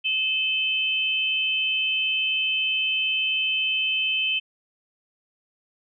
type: tone pair together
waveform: sine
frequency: 2594 / 3071 Hz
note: E7 / G7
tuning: -28 / -36 cents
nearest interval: minor third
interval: 292 cents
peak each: -24 dBFS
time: 0.04-4.4 s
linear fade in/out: 20 ms
effects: none